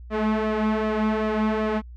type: tone with flanger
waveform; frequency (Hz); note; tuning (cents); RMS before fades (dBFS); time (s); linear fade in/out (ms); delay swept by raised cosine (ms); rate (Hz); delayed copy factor
sawtooth; 216.2; A3; -30; -23; 0.1-1.82; 50; 1.6 to 3.8; 2.6; +0.6
effects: added 60 Hz sine -38 dBFS peak until 1.96 s + low-pass 2000 Hz 12 dB/octave